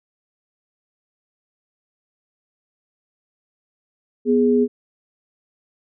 sine tone pair together, 245.8 / 415.3 Hz, B3 / G#4, -8 / 0 cents, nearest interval major sixth, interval 908 cents, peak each -16 dBFS, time 4.25-4.68 s, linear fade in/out 50 ms, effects none

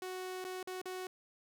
sawtooth tone with dropouts, 370 Hz, F#4, in tune, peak -36 dBFS, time 0.02-1.07 s, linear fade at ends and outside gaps 2 ms, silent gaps 0.443-0.448 / 0.629-0.673 / 0.816-0.856 s, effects none

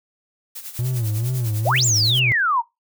blue noise with tremolo, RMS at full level -32 dBFS, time 0.55-2.2 s, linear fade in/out 10 ms, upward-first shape sine, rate 10 Hz, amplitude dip 70%
triangle tone with vibrato, 116.8 Hz, A#2, 4 cents sharp, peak -18 dBFS, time 0.79-2.32 s, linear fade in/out 0 ms, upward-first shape sine, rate 2.3 Hz, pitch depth 170 cents each way
sine exponential two-way sweep, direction up then down, 466 to 7590 to 893 Hz, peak -16 dBFS, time 1.65-2.62 s, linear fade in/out 20 ms, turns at 1.85 s
effects noise-tail reverb RT60 0.2 s tail -22 dB re dry

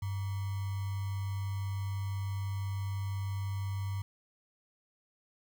sine tone with sample-and-hold, 98 Hz, G2, in tune, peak -32 dBFS, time 0.02-4.02 s, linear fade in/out 5 ms, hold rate 1050 Hz, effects none

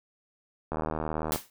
click train, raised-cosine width 1 ms, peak -17 dBFS, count 51, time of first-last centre 0.72-1.359 s, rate 78.2 Hz
white noise with exponential decay, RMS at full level -27 dBFS, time 1.32-1.5 s, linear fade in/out 1 ms, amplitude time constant 39 ms
effects none

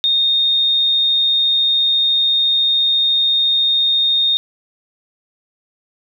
sine tone, 3683 Hz, A#7, 22 cents flat, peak -12 dBFS, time 0.04-4.37 s, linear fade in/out 0 ms, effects 8-bit

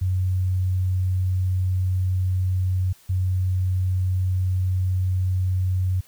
sine tone pair in turn, 92.5 / 92.5 Hz, F#2 / F#2, 0 / 0 cents, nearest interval unison, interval 0 cents, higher neither, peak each -19 dBFS, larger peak neither, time 0.01-2.93 / 3.09-6.01 s, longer neither, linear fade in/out 10 ms, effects white hiss -54 dBFS RMS until 6.07 s

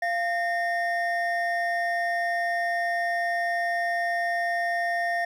triangle tone pair together, 692.8 / 1832 Hz, F5 / A#6, -14 / -31 cents, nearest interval octave + perfect fourth, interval 1683 cents, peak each -24 / -26 dBFS, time 0.02-5.25 s, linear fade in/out 5 ms, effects none

